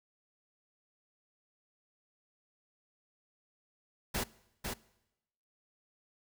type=noise with echo; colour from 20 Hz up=pink; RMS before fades=-34 dBFS; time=4.14-4.24 s; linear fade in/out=10 ms; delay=500 ms; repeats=1; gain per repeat=-4 dB; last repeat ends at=4.74 s; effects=noise-tail reverb RT60 0.9 s tail -21 dB re dry